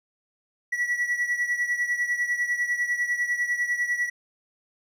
triangle beating tone pair, 1940 / 1950 Hz, B6 / B6, -31 / -23 cents, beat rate 10 Hz, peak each -23 / -28 dBFS, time 0.72-4.1 s, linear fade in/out 10 ms, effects none

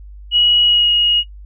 sine tone with pitch glide, 2911 to 2881 Hz, F#7 to F#7, -29 to -47 cents, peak -10 dBFS, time 0.31-1.24 s, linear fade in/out 50 ms, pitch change -18 cents, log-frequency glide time 0.64-0.91 s, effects noise-tail reverb RT60 0.1 s tail -20 dB re dry + added 50 Hz sine -33 dBFS peak until 1.45 s

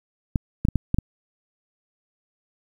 clicks, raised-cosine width 5 ms, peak -8 dBFS, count 6, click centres 0.358 / 0.651 / 0.686 / 0.757 / 0.944 / 0.986 s, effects 8-bit

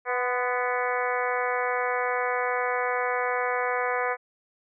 harmonic tone with a mistuned harmonic, 247.5 Hz, B3, 4 cents sharp, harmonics 2 / 3 / 4 / 5 / 6 / 7 / 8 / 9, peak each -29 / -31 / -32 / -33 / -34 / -34 / -35 / -36 dBFS, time 0.05-4.17 s, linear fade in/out 50 ms, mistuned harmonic 4, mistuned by +33 cents, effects none

